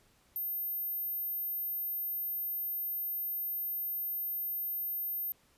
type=tone; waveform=sine; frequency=13160 Hz; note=G#9; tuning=17 cents flat; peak=-32 dBFS; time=0.36-5.32 s; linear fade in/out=0 ms; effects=pink hiss -67 dBFS RMS until 5.57 s + resampled to 32000 Hz